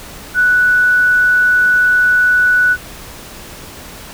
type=tone; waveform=sine; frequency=1480 Hz; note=F#6; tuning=in tune; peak=-8 dBFS; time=0.34-2.77 s; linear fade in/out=50 ms; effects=pink hiss -33 dBFS RMS until 4.13 s